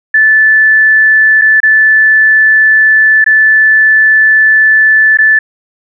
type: tone with dropouts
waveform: sine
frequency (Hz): 1748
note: A6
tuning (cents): -12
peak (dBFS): -3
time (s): 0.14-5.39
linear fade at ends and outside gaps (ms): 5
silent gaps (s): 1.414-1.418 / 1.603-1.631 / 3.243-3.262 / 5.173-5.186
effects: none